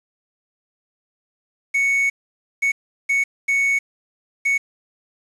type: tone bursts at uneven times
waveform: triangle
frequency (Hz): 2220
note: C#7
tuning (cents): +2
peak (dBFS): -14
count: 5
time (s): 1.74-2.1 / 2.62-2.72 / 3.09-3.24 / 3.48-3.79 / 4.45-4.58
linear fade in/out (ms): 10
effects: resampled to 24000 Hz + 7-bit